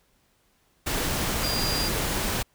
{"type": "tone in noise", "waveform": "sine", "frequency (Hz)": 4800, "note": "D8", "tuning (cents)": 37, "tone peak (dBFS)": -28, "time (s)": [1.43, 1.89], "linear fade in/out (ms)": 10, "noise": "pink", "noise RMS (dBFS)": -27, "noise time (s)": [0.86, 2.43], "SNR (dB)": -4, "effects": ["pink hiss -66 dBFS RMS until 2.54 s"]}